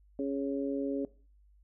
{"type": "harmonic tone", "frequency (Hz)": 138.59, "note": "C#3", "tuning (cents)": 0, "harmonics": [2, 3, 4], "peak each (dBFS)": [-32, -36, -38], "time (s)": [0.19, 1.05], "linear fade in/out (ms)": 2, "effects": ["noise-tail reverb RT60 0.4 s tail -19 dB re dry", "added 50 Hz sine -59 dBFS peak until 1.63 s"]}